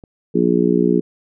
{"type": "click", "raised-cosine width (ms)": 2, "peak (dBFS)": -26, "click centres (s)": 0.038}
{"type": "harmonic tone", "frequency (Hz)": 59.7, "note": "A#1", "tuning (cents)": 42, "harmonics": [3, 4, 5, 6, 7], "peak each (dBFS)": [-19, -19, -19, -19, -19], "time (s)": [0.34, 1.01], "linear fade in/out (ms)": 20}
{"effects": []}